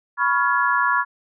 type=chord; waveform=sine; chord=C# dominant seventh; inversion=third; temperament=equal with one note detuned; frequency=987.8 / 1108.7 / 1396.9 / 1691.2 Hz; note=B5 / C#6 / E#6 / G#6; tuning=0 / 0 / 0 / +31 cents; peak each=-22 dBFS; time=0.17-1.05 s; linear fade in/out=50 ms; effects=none